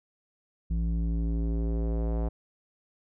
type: tone with low-pass filter sweep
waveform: square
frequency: 56.2 Hz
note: A1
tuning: 37 cents sharp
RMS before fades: -28 dBFS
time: 0.7-2.29 s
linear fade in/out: 10 ms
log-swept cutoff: 160 to 690 Hz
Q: 1.5
effects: none